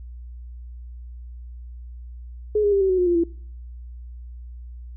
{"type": "tone with pitch steps", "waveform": "sine", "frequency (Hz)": [422.6, 409.1, 396.1, 383.5, 371.3, 359.5, 348, 337], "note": ["G#4", "G#4", "G4", "G4", "F#4", "F#4", "F4", "E4"], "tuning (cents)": [30, -26, 18, -38, 6, -50, -6, 38], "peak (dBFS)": -16, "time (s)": [2.55, 3.238], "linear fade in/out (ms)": 5, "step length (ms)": 86, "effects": ["noise-tail reverb RT60 0.5 s tail -22 dB re dry", "added 60 Hz sine -35 dBFS peak until 4.96 s"]}